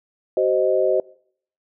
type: chord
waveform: sine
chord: C diminished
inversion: second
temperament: equal with one note detuned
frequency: 379.7 / 523.3 / 622.3 Hz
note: Gb4 / C5 / Eb5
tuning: +45 / 0 / 0 cents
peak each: -20 dBFS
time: 0.37-1 s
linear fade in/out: 2 ms
effects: noise-tail reverb RT60 0.6 s tail -23 dB re dry